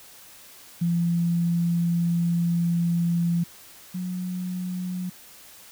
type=tone pair in turn; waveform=sine; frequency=170.9 / 181.61 Hz; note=F3 / F#3; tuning=-37 / -32 cents; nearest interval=minor second; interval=105 cents; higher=second; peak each=-20 / -27 dBFS; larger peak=first; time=0.81-3.44 / 3.94-5.1 s; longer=first; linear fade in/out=10 ms; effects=white hiss -48 dBFS RMS until 5.71 s